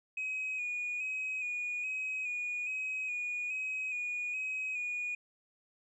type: tone with vibrato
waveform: sine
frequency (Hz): 2494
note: D#7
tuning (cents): +3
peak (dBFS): -32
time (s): 0.17-5.15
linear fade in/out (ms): 5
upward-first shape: square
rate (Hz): 1.2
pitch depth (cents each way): 29
effects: tanh soft clip ceiling -31 dBFS